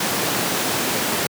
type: high-pass noise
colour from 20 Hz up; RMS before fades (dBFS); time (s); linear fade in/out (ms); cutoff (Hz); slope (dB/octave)
pink; -22; 0-1.27; 5; 160; 12
effects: high-pass 100 Hz 12 dB/octave